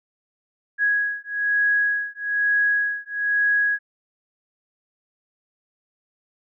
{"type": "beating tone pair", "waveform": "sine", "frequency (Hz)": [1661.2, 1662.3], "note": ["G#6", "G#6"], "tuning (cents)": [0, 1], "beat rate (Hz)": 1.1, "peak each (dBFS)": -22, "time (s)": [0.78, 3.79], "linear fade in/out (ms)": 50, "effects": []}